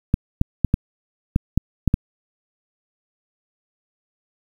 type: clicks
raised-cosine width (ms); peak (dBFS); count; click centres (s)
5; -3; 8; 0.141 / 0.414 / 0.647 / 0.741 / 1.361 / 1.576 / 1.877 / 1.941
effects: 7-bit